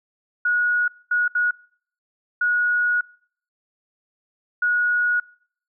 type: tone bursts at uneven times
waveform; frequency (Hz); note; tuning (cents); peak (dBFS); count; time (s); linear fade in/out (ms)
sine; 1454; F#6; -31; -17; 5; 0.45-0.88 / 1.11-1.28 / 1.35-1.51 / 2.41-3.01 / 4.62-5.2; 5
effects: noise-tail reverb RT60 0.6 s tail -25 dB re dry